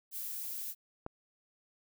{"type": "noise", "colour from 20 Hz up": "violet", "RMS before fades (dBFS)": -40, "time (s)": [0.11, 0.75], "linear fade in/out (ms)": 50}
{"type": "click", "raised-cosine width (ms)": 1, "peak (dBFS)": -25, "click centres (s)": 1.064}
{"effects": []}